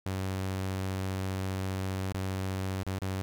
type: tone with dropouts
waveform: sawtooth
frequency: 95 Hz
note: F#2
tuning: 46 cents sharp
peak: -27 dBFS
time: 0.06-3.22 s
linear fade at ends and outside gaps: 0 ms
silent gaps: 2.124-2.145 / 2.832-2.866 / 2.988-3.017 s
effects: none